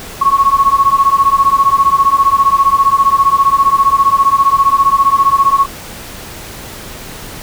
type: beating tone pair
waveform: sine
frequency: 1096 / 1111 Hz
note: C#6 / C#6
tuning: -20 / +4 cents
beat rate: 15 Hz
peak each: -10 dBFS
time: 0.21-5.66 s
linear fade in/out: 10 ms
effects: pink hiss -29 dBFS RMS until 7.42 s